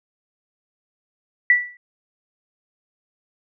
sine tone with exponential decay, 1960 Hz, B6, 14 cents flat, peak -8 dBFS, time 1.5-1.77 s, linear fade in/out 2 ms, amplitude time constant 58 ms, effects none

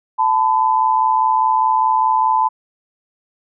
sine tone pair together, 880 / 1004.9 Hz, A5 / B5, 0 / +30 cents, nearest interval major second, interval 230 cents, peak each -15 dBFS, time 0.18-2.49 s, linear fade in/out 20 ms, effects none

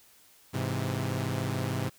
sawtooth chord, Ab augmented, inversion none, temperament equal, 103.83 / 130.81 / 164.81 Hz, Ab2 / C3 / E3, 0 / 0 / 0 cents, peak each -29 / -28 / -33 dBFS, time 0.53-1.9 s, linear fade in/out 20 ms, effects white hiss -59 dBFS RMS until 1.98 s

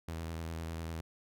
sawtooth tone with vibrato, 81.9 Hz, E2, 11 cents flat, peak -34 dBFS, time 0.08-1.01 s, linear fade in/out 5 ms, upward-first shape square, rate 10 Hz, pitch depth 23 cents each way, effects none

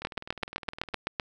two click trains, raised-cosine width 0.3 ms, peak -24 / -12 dBFS, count 19 / 10, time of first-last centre 0.02-0.938 / 0.05-1.198 s, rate 19.6 / 7.84 Hz, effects none

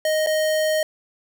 square tone with dropouts, 622.3 Hz, D#5, in tune, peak -19 dBFS, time 0.05-0.83 s, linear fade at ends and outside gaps 2 ms, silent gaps 0.263-0.27 s, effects none

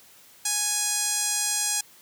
sawtooth tone with band-pass filter, 830.6 Hz, G#5, in tune, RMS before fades -26 dBFS, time 0.45-1.81 s, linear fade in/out 5 ms, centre 7700 Hz, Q 2.3, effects white hiss -53 dBFS RMS until 2.01 s + high-pass 80 Hz 12 dB/octave

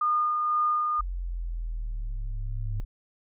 sine tone with tremolo, 1219 Hz, D#6, 36 cents flat, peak -21 dBFS, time 0.01-1.01 s, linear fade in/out 5 ms, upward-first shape sine, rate 2 Hz, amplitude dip 30%
sine linear sweep, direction down, 45.38 to 32.8 Hz, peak -29 dBFS, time 0.99-2.85 s, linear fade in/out 10 ms
sine tone with exponential growth, 104 Hz, G#2, 3 cents sharp, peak -29 dBFS, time 1-2.8 s, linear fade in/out 0 ms, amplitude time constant 390 ms
effects none

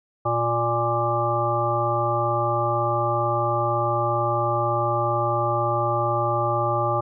harmonic tone, 117.9 Hz, A#2, 20 cents sharp, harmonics 1 / 3 / 5 / 7 / 9 / 10, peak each -27 / -29 / -26 / -26 / -34 / -25 dBFS, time 0.25-7.01 s, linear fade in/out 10 ms, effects none

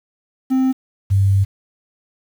triangle / sine tone pair in turn, 261.6 / 97.99 Hz, C4 / G2, 0 / 0 cents, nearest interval octave + perfect fourth, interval 1700 cents, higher first, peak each -11 dBFS, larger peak neither, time 0.5-0.73 / 1.1-1.45 s, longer second, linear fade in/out 20 ms, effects 7-bit

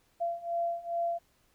sine beating tone pair, 682 / 684.4 Hz, F5 / F5, -41 / -35 cents, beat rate 2.4 Hz, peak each -34 / -32 dBFS, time 0.2-1.19 s, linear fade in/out 20 ms, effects pink hiss -69 dBFS RMS until 1.54 s

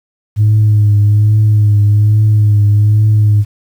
sine tone with vibrato, 105.2 Hz, G#2, 23 cents sharp, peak -4 dBFS, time 0.36-3.45 s, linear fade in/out 50 ms, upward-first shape triangle, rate 1.2 Hz, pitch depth 40 cents each way, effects tanh soft clip ceiling -3 dBFS + 7-bit

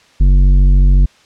triangle tone with tanh clipping, 46.93 Hz, F#1, 25 cents sharp, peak -7 dBFS, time 0.2-1.06 s, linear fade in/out 10 ms, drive 14 dB, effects white hiss -48 dBFS RMS until 1.25 s + low-pass 5000 Hz 12 dB/octave

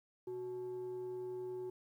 sine tone with frequency modulation, 369.4 Hz, F#4, 3 cents flat, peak -39 dBFS, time 0.27-1.7 s, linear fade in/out 5 ms, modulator 496 Hz, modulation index 0.27, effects tanh soft clip ceiling -35 dBFS + 12-bit

